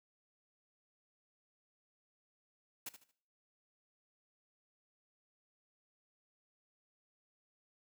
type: noise with echo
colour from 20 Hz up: white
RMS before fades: -43 dBFS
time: 2.86-2.89 s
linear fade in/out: 5 ms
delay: 75 ms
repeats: 3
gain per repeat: -11 dB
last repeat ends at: 3.115 s
effects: noise-tail reverb RT60 0.5 s tail -17 dB re dry